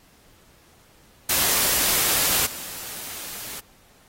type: noise with level steps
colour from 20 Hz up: white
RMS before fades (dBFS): -21 / -35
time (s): 1.29-3.6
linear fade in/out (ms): 5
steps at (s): 2.45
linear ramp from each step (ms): 20
effects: pink hiss -56 dBFS RMS until 4.08 s + AAC 48 kbps